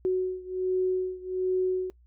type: beating tone pair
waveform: sine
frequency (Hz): 370 / 371.3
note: F#4 / F#4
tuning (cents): 0 / +6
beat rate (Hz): 1.3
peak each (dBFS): -27 / -29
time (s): 0.05-1.9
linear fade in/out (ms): 0
effects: noise-tail reverb RT60 0.1 s tail -22 dB re dry + added 60 Hz sine -55 dBFS peak until 2.06 s